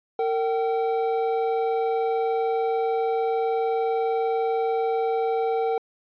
triangle tone pair together, 456.7 / 768 Hz, A#4 / G5, -36 / -36 cents, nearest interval major sixth, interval 900 cents, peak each -21 / -24 dBFS, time 0.19-5.78 s, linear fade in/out 2 ms, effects resampled to 11025 Hz

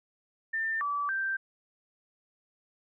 sine tone with pitch steps, 1794 / 1153 / 1568 Hz, A6 / D6 / G6, +33 / -32 / 0 cents, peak -28 dBFS, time 0.53-1.37 s, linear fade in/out 10 ms, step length 280 ms, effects none

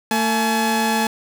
sawtooth tone pair together, 225.2 / 852 Hz, A3 / G#5, +40 / +44 cents, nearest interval octave + major seventh, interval 2304 cents, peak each -16 dBFS, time 0.11-1.07 s, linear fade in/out 2 ms, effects none

